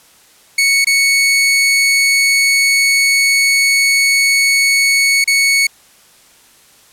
sawtooth tone with dropouts, 2217 Hz, C#7, in tune, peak -6 dBFS, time 0.58-5.67 s, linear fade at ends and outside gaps 5 ms, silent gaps 0.846-0.869 / 5.242-5.275 s, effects white hiss -47 dBFS RMS until 6.92 s + low-pass 12000 Hz 12 dB/octave

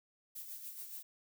violet noise with tremolo, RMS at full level -45 dBFS, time 0.35-1.03 s, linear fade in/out 10 ms, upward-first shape sine, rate 7 Hz, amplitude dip 50%, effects none

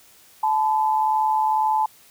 sine tone pair together, 868 / 1010 Hz, A5 / B5, -24 / +39 cents, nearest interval minor third, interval 263 cents, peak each -18 / -25 dBFS, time 0.43-1.86 s, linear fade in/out 5 ms, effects white hiss -52 dBFS RMS until 2.1 s

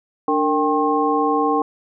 sine tone cluster, 294 / 458 / 787 / 1074 Hz, D4 / A#4 / G5 / C6, +2 / -31 / +7 / +45 cents, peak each -21 dBFS, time 0.28-1.62 s, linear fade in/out 2 ms, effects none

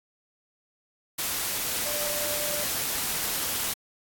sine tone in noise, 591 Hz, D5, 11 cents sharp, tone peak -35 dBFS, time 1.85-2.64 s, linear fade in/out 10 ms, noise white, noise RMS -29 dBFS, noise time 1.18-3.74 s, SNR -9 dB, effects AAC 64 kbps

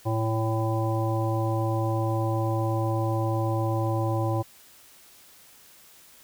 harmonic tone, 111.5 Hz, A2, 23 cents sharp, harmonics 1 / 3 / 5 / 7 / 9, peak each -25 / -30 / -32 / -33 / -35 dBFS, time 0.05-4.43 s, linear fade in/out 20 ms, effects white hiss -53 dBFS RMS until 6.23 s

